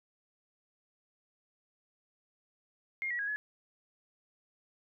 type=tone with pitch steps; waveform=sine; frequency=2128 / 1926 / 1649 / 1699 Hz; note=C7 / B6 / G#6 / G#6; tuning=+29 / -44 / -13 / +39 cents; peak=-32 dBFS; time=3.02-3.36 s; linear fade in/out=0 ms; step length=85 ms; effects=none